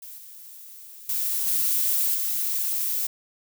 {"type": "noise with level steps", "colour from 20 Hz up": "violet", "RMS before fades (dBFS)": [-41, -44, -26, -23, -26], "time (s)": [0.02, 3.07], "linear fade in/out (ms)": 5, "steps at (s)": [0.18, 1.09, 1.47, 2.14], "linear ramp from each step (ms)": 2, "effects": []}